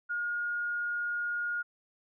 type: tone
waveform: sine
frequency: 1429 Hz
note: F6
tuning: 39 cents sharp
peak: -30 dBFS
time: 0.09-1.63 s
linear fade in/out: 20 ms
effects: none